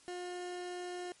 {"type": "tone", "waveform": "30% pulse", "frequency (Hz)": 357.3, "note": "F4", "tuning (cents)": 40, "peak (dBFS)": -37, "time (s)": [0.08, 1.12], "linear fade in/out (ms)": 0, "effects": ["white hiss -62 dBFS RMS until 1.2 s", "MP3 48 kbps"]}